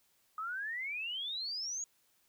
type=exponential sweep; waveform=sine; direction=up; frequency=1246 to 6790 Hz; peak=-36 dBFS; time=0.38-1.84 s; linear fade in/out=2 ms; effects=white hiss -72 dBFS RMS until 2.28 s